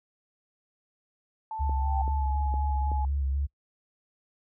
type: tone with pitch glide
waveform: sine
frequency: 880 to 848.1 Hz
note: A5 to G#5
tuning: 0 to +36 cents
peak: -32 dBFS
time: 1.51-3.05 s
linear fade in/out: 2 ms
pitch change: -64 cents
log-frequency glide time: 2.09-2.35 s
type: tone with exponential growth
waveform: sine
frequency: 784 Hz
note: G5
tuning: in tune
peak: -26 dBFS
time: 1.57-2.02 s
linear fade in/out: 5 ms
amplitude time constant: 97 ms
type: tone with vibrato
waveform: sine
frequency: 69 Hz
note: C#2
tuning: 7 cents flat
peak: -25 dBFS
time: 1.59-3.47 s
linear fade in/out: 20 ms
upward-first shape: square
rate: 4 Hz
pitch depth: 35 cents each way
type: clicks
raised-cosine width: 2 ms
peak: -26 dBFS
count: 4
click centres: 1.695 / 2.079 / 2.54 / 2.917 s
effects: noise-tail reverb RT60 0.1 s tail -25 dB re dry